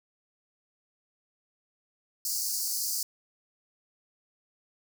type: high-pass noise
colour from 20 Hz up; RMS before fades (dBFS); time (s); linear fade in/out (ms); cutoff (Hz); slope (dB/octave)
pink; -31; 2.25-3.03; 2; 4500; 96
effects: none